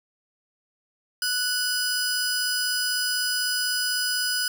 sawtooth tone pair together, 1480 / 4978 Hz, F#6 / D#8, 0 / 0 cents, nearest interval octave + major sixth, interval 2100 cents, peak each -23 dBFS, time 1.22-4.48 s, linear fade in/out 2 ms, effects none

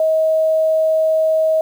sine tone with quantisation, 635 Hz, D#5, 35 cents sharp, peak -12 dBFS, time 0-1.61 s, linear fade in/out 2 ms, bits 7, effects none

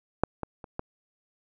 clicks, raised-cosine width 1 ms, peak -7 / -17 / -27 / -17 dBFS, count 4, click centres 0.236 / 0.433 / 0.642 / 0.794 s, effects none

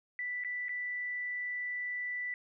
sine tone with dropouts, 1975.5 Hz, B6, in tune, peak -34 dBFS, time 0.19-2.34 s, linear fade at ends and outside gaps 1 ms, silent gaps 0.438-0.447 / 0.684-0.692 s, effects none

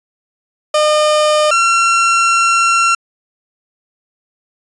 30% pulse tone pair in turn, 607 / 1362.7 Hz, D#5 / F6, -43 / -43 cents, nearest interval octave + major second, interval 1400 cents, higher second, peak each -7 dBFS, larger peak neither, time 0.74-1.51 / 1.51-2.95 s, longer second, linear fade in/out 5 ms, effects resampled to 22050 Hz

